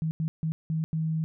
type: tone bursts at uneven times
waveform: sine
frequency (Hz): 159.4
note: D#3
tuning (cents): +42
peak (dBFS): -25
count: 5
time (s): 0.02-0.11 / 0.2-0.28 / 0.43-0.52 / 0.7-0.84 / 0.93-1.24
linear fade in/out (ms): 0
effects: none